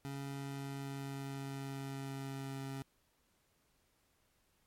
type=tone with pitch glide; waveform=25% pulse; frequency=138.59 to 135.74 Hz; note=C#3 to C#3; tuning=0 to -36 cents; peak=-37 dBFS; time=0.05-2.82 s; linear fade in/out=0 ms; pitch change=-36 cents; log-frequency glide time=0.48-2.61 s; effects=pink hiss -75 dBFS RMS until 4.66 s + MP3 64 kbps